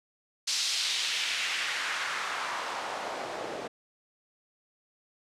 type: noise with band-pass filter sweep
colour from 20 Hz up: white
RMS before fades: -32 dBFS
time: 0.47-3.68 s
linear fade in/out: 10 ms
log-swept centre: 5000 to 460 Hz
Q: 1.5
effects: low-pass 8000 Hz 12 dB/octave